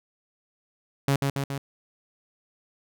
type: tone with echo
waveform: sawtooth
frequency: 138.59 Hz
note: C#3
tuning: in tune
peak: -16 dBFS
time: 1.08-1.16 s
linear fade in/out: 2 ms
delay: 140 ms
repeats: 3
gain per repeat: -3 dB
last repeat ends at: 1.58 s
effects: none